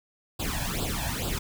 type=noise with flanger; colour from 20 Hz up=pink; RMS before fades=-30 dBFS; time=0.39-1.39 s; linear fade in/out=10 ms; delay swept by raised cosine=0.24 to 1.24 ms; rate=2.3 Hz; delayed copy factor=+0.85; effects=none